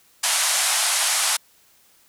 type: band-pass noise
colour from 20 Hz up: white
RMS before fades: -21 dBFS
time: 0.23-1.37 s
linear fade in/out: 10 ms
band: 640 to 11000 Hz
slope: 48 dB/octave
effects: white hiss -57 dBFS RMS until 2.08 s